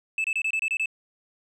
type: tone bursts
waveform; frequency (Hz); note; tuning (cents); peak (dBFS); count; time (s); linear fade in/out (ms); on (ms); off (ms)
sine; 2622; E7; -10; -20; 8; 0.18-0.858; 2; 62; 26
effects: tanh soft clip ceiling -22 dBFS

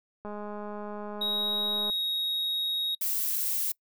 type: click train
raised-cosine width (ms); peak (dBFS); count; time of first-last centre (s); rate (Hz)
1; -26; 344; 0.25-1.899; 208
type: tone with pitch glide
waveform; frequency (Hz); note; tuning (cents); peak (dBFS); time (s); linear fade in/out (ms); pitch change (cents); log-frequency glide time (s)
triangle; 3800 to 3774; A#7 to A#7; +33 to +21; -26; 1.21-2.95; 5; -12; 1.7-2.02
type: noise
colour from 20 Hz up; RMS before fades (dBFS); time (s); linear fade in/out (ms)
violet; -29; 3.01-3.72; 5
effects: noise-tail reverb RT60 0.1 s tail -25 dB re dry

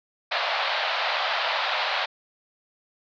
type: band-pass noise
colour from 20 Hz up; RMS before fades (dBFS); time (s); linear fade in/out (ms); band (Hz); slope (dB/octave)
pink; -26; 0.31-2.06; 10; 590 to 4400; 48
effects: none

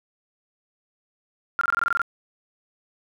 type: tone bursts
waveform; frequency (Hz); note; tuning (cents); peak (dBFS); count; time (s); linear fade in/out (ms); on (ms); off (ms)
sine; 1392; F6; -6; -18; 10; 1.59-2.017; 0; 22; 23
effects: none

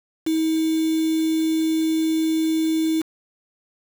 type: tone with quantisation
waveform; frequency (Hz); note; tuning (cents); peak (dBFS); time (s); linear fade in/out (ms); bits
sine; 319.6; D#4; +47; -18; 0.26-3.02; 10; 5
effects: none

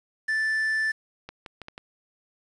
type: tone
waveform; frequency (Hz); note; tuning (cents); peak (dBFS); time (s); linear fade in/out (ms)
triangle; 1760; A6; 0; -21; 0.28-0.92; 10
type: clicks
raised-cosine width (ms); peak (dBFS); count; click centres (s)
0.3; -23; 5; 1.29 / 1.462 / 1.617 / 1.684 / 1.779
effects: resampled to 22050 Hz + 8-bit

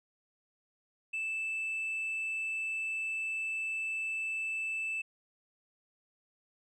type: tone with tanh clipping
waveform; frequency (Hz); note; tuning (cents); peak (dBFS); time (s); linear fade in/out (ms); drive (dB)
sine; 2637; E7; 0; -33; 1.13-5.02; 10; 1
effects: none

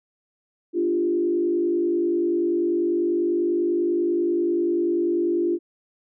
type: tone with frequency modulation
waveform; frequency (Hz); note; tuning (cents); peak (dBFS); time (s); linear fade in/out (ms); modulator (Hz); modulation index
sine; 344.7; F4; -23; -19; 0.73-5.59; 50; 50.2; 0.78
effects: none

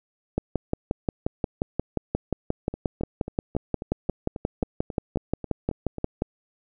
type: two click trains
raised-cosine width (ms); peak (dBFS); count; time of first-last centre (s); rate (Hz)
2; -10 / -19; 34 / 13; 0.38-6.221 / 2.74-5.983; 5.65 / 3.7
effects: none

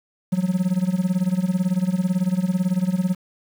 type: tone with tremolo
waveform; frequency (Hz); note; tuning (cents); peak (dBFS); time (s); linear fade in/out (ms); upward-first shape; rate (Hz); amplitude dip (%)
triangle; 183.3; F#3; -16; -13; 0.32-3.15; 10; sine; 18; 85
effects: 7-bit

